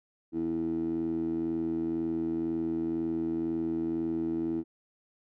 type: tone with band-pass filter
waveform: 15% pulse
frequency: 82 Hz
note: E2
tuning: 9 cents flat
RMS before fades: -31 dBFS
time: 0.32-4.64 s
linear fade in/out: 50 ms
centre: 310 Hz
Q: 7.6
effects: none